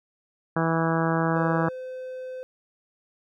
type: harmonic tone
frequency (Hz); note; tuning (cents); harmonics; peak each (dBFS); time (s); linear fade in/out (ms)
163.8; E3; -11; 1 / 2 / 3 / 4 / 5 / 6 / 7 / 8 / 9 / 10; -25 / -28 / -30 / -31 / -32 / -33 / -33 / -34 / -35 / -35; 0.56-1.69; 5
type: tone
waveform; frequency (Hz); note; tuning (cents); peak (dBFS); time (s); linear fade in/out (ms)
triangle; 513; C5; -34; -31; 1.36-2.43; 0
effects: none